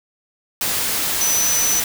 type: tone in noise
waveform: sine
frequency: 6000 Hz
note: F#8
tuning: 23 cents sharp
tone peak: -17 dBFS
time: 1.21-1.8 s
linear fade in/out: 2 ms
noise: white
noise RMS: -21 dBFS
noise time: 0.61-1.84 s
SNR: +1 dB
effects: none